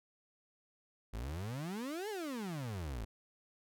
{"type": "exponential two-way sweep", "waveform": "35% pulse", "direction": "up then down", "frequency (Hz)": [50.1, 446, 50.1], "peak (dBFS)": -37, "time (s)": [1.13, 3.05], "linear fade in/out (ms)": 10, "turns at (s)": 2.09, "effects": []}